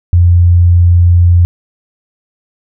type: tone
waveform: sine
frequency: 87.31 Hz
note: F2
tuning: in tune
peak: -3 dBFS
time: 0.13-1.45 s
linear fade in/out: 0 ms
effects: none